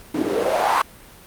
white noise with band-pass filter sweep, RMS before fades -20 dBFS, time 0.14-0.82 s, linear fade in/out 5 ms, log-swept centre 260 to 1100 Hz, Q 4.7, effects pink hiss -45 dBFS RMS until 1.26 s + Opus 48 kbps

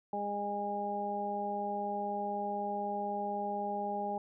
harmonic tone, 204 Hz, G#3, 31 cents flat, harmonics 1 / 2 / 3 / 4, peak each -41 / -41 / -40 / -35 dBFS, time 0.13-4.18 s, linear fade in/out 2 ms, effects none

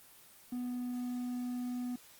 triangle tone, 246.9 Hz, B3, in tune, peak -33 dBFS, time 0.52-1.96 s, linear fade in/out 5 ms, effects white hiss -58 dBFS RMS until 2.19 s + Opus 24 kbps

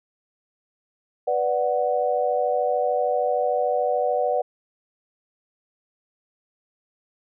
sine chord, B minor, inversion none, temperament equal, 493.9 / 587.3 / 740 Hz, B4 / D5 / F#5, 0 / 0 / 0 cents, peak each -24 dBFS, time 1.27-4.42 s, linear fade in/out 10 ms, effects none

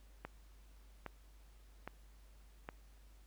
click train, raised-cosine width 0.5 ms, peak -28 dBFS, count 4, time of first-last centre 0.25-2.689 s, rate 1.23 Hz, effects added 50 Hz sine -58 dBFS peak until 3.26 s + pink hiss -70 dBFS RMS until 3.26 s

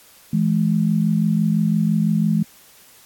sine tone pair together, 165.35 / 211.3 Hz, E3 / G#3, +6 / +30 cents, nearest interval major third, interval 424 cents, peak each -18 dBFS, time 0.33-2.43 s, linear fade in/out 5 ms, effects white hiss -49 dBFS RMS until 3.05 s + AAC 64 kbps

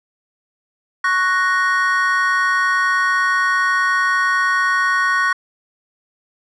triangle chord, F# major, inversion second, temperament equal, 1108.7 / 1480 / 1864.7 Hz, C#6 / F#6 / A#6, 0 / 0 / 0 cents, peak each -17 dBFS, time 1.04-5.33 s, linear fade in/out 5 ms, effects resampled to 24000 Hz

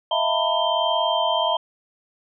sine tone cluster, 640 / 681 / 900 / 997 / 3151 Hz, D#5 / F5 / A5 / B5 / G7, +49 / -44 / +39 / +16 / +8 cents, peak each -25 dBFS, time 0.11-1.57 s, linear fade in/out 5 ms, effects none

